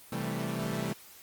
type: chord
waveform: sawtooth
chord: A minor seventh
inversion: first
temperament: equal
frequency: 130.81 / 164.81 / 196 / 220 Hz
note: C3 / E3 / G3 / A3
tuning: 0 / 0 / 0 / 0 cents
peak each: -33 dBFS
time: 0.12-0.93 s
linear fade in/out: 5 ms
effects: white hiss -53 dBFS RMS until 1.22 s + Opus 24 kbps